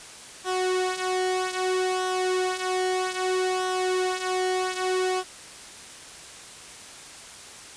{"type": "tone with flanger", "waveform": "sawtooth", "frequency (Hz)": 370, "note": "F#4", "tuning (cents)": 0, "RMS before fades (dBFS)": -26, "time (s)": [0.44, 5.24], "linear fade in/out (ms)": 50, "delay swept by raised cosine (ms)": [0.42, 3.52], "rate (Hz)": 0.62, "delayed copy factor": -0.65, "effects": ["white hiss -43 dBFS RMS until 7.76 s", "resampled to 22050 Hz"]}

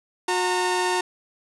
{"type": "tone pair together", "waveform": "sawtooth", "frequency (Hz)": [362.9, 914.5], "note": ["F#4", "A#5"], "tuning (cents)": [-34, -33], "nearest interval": "octave + major third", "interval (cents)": 1601, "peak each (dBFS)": -20, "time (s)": [0.28, 1.01], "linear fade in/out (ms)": 5, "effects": ["resampled to 24000 Hz", "7-bit"]}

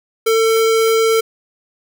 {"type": "tone", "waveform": "square", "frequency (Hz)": 448.4, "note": "A4", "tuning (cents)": 33, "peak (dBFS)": -12, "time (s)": [0.26, 1.21], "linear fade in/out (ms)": 10, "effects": []}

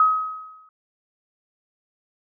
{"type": "tone with exponential decay", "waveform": "sine", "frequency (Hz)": 1269, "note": "D#6", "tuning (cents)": 34, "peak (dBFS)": -11, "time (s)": [0, 0.69], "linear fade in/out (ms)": 2, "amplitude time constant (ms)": 150, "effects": []}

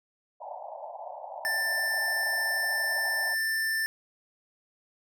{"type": "band-pass noise", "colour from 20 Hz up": "pink", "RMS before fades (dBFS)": -40, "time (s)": [0.4, 3.35], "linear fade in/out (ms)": 20, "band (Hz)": [580, 920], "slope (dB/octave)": 96}
{"type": "tone", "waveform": "square", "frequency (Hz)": 1777, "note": "A6", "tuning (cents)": 17, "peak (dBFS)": -27, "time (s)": [1.45, 3.86], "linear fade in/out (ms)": 0}
{"effects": []}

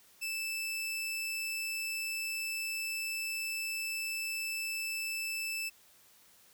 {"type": "tone", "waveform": "sawtooth", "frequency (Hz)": 2637, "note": "E7", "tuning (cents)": 0, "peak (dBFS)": -31, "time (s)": [0.21, 5.7], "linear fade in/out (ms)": 20, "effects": ["white hiss -62 dBFS RMS until 6.53 s"]}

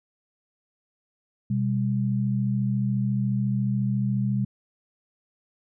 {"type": "tone pair together", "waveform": "sine", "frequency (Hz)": [125.84, 200], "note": ["B2", "G3"], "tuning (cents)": [33, 35], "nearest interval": "minor sixth", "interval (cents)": 802, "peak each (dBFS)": [-24, -25], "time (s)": [1.5, 4.45], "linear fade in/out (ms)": 5, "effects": []}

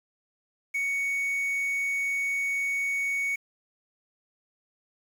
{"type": "tone with quantisation", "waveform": "triangle", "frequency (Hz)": 2229, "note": "C#7", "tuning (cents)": 9, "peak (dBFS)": -24, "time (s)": [0.74, 3.36], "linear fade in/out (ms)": 10, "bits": 8, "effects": []}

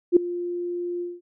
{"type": "tone with ADSR envelope", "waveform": "sine", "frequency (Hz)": 350.7, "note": "F4", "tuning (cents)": 7, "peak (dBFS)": -8, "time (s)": [0.12, 1.21], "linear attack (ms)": 45, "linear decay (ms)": 4, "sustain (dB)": -18, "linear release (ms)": 200, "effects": []}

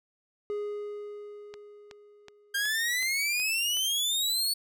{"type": "tone with exponential decay", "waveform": "triangle", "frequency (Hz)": 414.3, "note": "G#4", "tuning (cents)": -4, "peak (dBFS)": -27, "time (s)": [0.5, 3.22], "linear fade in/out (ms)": 0, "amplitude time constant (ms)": 590}
{"type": "click train", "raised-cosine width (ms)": 0.2, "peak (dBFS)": -27, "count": 7, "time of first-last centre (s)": [1.54, 3.77], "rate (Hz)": 2.69}
{"type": "exponential sweep", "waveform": "sawtooth", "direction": "up", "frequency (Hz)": [1594, 4476], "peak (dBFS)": -23, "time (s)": [2.54, 4.54], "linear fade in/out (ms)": 10}
{"effects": []}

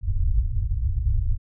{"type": "low-pass noise", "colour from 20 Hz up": "pink", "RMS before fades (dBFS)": -22, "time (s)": [0.01, 1.38], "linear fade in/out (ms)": 50, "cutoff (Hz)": 110, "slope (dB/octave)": 48, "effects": []}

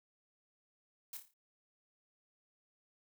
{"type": "noise with echo", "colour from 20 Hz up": "blue", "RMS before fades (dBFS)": -45, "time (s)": [1.13, 1.17], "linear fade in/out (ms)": 2, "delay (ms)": 28, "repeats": 6, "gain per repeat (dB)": -6, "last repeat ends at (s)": 1.338, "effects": []}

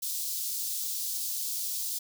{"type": "high-pass noise", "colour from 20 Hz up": "white", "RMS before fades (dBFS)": -33, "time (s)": [0.02, 1.99], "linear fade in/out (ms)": 10, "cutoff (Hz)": 4100, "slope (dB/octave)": 24, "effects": []}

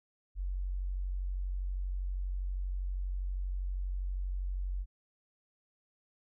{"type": "tone", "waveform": "sine", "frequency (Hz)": 46.25, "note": "F#1", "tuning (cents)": 0, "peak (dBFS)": -32, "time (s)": [0.35, 4.86], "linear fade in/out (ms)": 50, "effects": []}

